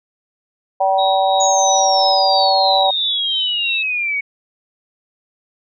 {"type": "harmonic tone", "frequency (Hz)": 191.9, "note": "G3", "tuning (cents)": -37, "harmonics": [3, 4, 5], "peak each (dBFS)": [-18, -14, -22], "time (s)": [0.8, 2.91], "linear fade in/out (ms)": 10}
{"type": "tone with tremolo", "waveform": "sine", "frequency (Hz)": 3803, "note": "A#7", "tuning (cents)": 34, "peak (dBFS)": -20, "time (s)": [0.98, 3.83], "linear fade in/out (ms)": 10, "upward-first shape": "sine", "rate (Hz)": 3, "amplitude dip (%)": 55}
{"type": "exponential sweep", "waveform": "sine", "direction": "down", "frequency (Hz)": [6800, 2217], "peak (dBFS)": -17, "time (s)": [1.4, 4.21], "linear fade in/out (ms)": 10}
{"effects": []}